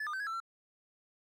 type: tone with pitch steps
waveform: triangle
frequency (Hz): 1731 / 1212 / 1541 / 1664 / 1332 / 1350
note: A6 / D#6 / G6 / G#6 / E6 / E6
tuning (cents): -29 / -46 / -30 / +3 / +18 / +41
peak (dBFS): -33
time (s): 0-0.402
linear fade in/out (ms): 5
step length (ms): 67
effects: none